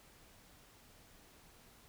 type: silence
effects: pink hiss -62 dBFS RMS until 1.88 s